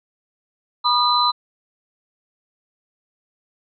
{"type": "tone cluster", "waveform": "sine", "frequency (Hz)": [975, 1216, 4022], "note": ["B5", "D#6", "B7"], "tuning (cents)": [-23, -40, 31], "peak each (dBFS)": -19, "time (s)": [0.84, 1.32], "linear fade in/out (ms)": 20, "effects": []}